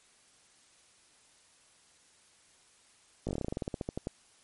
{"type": "slowing click train", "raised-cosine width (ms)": 2, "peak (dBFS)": -20, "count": 18, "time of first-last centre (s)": [3.27, 4.071], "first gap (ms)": 18, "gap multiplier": 1.11, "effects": ["white hiss -63 dBFS RMS until 4.43 s", "MP3 48 kbps"]}